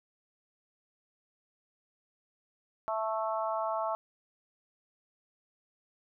harmonic tone, 220 Hz, A3, in tune, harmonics 3 / 4 / 5 / 6, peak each -33 / -35 / -36 / -39 dBFS, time 2.88-3.95 s, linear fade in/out 0 ms, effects none

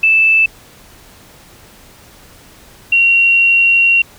sine tone pair in turn, 2637 / 2746 Hz, E7 / F7, 0 / -30 cents, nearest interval minor second, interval 70 cents, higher second, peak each -7 dBFS, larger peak neither, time 0.03-0.46 / 2.92-4.02 s, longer second, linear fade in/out 5 ms, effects pink hiss -42 dBFS RMS until 4.18 s

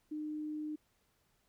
sine tone, 304.3 Hz, D#4, 38 cents flat, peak -37 dBFS, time 0.11-0.76 s, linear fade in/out 10 ms, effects pink hiss -75 dBFS RMS until 1.48 s

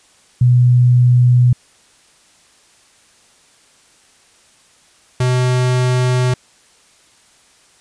sine / square tone pair in turn, 123.47 / 126.06 Hz, B2 / B2, 0 / +36 cents, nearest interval unison, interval 36 cents, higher second, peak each -7 / -13 dBFS, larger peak first, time 0.41-1.53 / 5.2-6.34 s, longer second, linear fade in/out 5 ms, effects white hiss -51 dBFS RMS until 7.8 s + resampled to 22050 Hz

